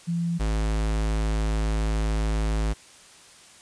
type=tone pair in turn; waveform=sine / square; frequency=170 / 53.55 Hz; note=F3 / A1; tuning=-46 / -46 cents; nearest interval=octave + minor sixth; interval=2000 cents; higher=first; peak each=-23 dBFS; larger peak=neither; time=0.07-0.39 / 0.39-2.74 s; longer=second; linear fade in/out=20 ms; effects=white hiss -50 dBFS RMS until 3.61 s + resampled to 22050 Hz